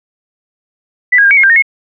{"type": "tone with pitch steps", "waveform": "sine", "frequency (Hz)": [1982, 1639, 1604, 2261, 2149, 1584, 1843, 2173], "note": ["B6", "G#6", "G6", "C#7", "C7", "G6", "A#6", "C#7"], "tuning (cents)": [6, -23, 39, 34, 46, 18, -20, -35], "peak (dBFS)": -4, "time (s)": [1.12, 1.624], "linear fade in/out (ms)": 10, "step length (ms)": 63, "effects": []}